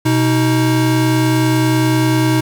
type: tone pair together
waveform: square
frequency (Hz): 125.13 / 315.3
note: B2 / D#4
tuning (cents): +23 / +23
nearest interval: octave + major third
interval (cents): 1600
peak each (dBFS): -15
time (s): 0.05-2.41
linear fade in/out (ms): 10
effects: 7-bit